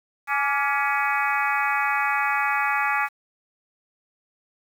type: harmonic tone with a mistuned harmonic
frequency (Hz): 280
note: C#4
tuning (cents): +18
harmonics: 3 / 4 / 5 / 6 / 7 / 8 / 9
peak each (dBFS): -26 / -27 / -28 / -29 / -29 / -30 / -31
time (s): 0.27-3.09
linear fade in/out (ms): 50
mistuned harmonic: 4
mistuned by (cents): +66
effects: 8-bit